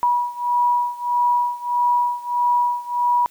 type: beating tone pair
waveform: sine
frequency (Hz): 969 / 970.6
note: B5 / B5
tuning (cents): -33 / -30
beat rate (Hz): 1.6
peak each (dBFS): -19 / -21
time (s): 0.03-3.26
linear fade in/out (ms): 0
effects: white hiss -53 dBFS RMS until 3.3 s